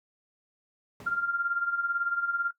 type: noise with exponential decay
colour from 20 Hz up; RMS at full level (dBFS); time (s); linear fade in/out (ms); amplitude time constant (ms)
brown; -36; 1-1.51; 2; 110
type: tone with tremolo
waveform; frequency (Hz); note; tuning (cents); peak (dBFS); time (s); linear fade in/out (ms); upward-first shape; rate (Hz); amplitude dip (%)
sine; 1392; F6; -6; -23; 1.06-2.51; 10; sine; 18; 70
effects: noise-tail reverb RT60 0.1 s tail -18 dB re dry + high-pass 150 Hz 12 dB/octave